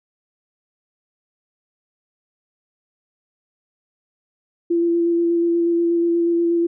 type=tone with vibrato; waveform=sine; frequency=339.9 Hz; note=F4; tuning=47 cents flat; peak=-15 dBFS; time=4.7-6.67 s; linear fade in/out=10 ms; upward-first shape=square; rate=8.3 Hz; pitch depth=10 cents each way; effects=none